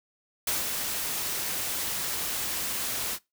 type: noise with ADSR envelope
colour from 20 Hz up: white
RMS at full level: -27 dBFS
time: 0.47-3.19 s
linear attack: 4 ms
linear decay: 160 ms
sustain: -4 dB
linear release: 56 ms
effects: noise-tail reverb RT60 0.2 s tail -21 dB re dry